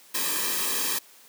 white noise with comb filter, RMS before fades -27 dBFS, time 0.14-0.99 s, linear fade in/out 10 ms, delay 1.4 ms, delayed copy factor -1, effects white hiss -53 dBFS RMS until 1.28 s + high-pass 200 Hz 12 dB/octave

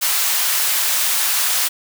white high-pass noise, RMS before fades -18 dBFS, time 0.01-1.69 s, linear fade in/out 20 ms, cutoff 860 Hz, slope 12 dB/octave, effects none

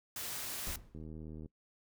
white noise, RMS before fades -41 dBFS, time 0.16-0.76 s, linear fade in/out 2 ms
brown noise with exponential decay, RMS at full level -39 dBFS, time 0.67-1.06 s, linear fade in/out 1 ms, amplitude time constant 84 ms
click train, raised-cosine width 3 ms, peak -35 dBFS, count 41, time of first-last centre 0.95-1.46 s, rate 78.5 Hz
effects noise-tail reverb RT60 0.1 s tail -20 dB re dry

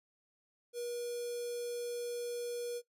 square tone with notch filter, 480 Hz, B4, 49 cents flat, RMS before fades -39 dBFS, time 0.73-2.82 s, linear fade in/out 50 ms, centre 1700 Hz, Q 0.51, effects noise-tail reverb RT60 0.1 s tail -17 dB re dry + resampled to 32000 Hz

